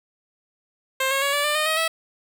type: tone with pitch steps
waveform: 10% pulse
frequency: 529 / 544.8 / 561.1 / 577.9 / 595.2 / 612.9 / 631.3 / 650.1 Hz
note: C5 / C#5 / C#5 / D5 / D5 / D#5 / D#5 / E5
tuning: +19 / -30 / +21 / -28 / +23 / -26 / +25 / -24 cents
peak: -12 dBFS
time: 1-1.88 s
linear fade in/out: 5 ms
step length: 110 ms
effects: none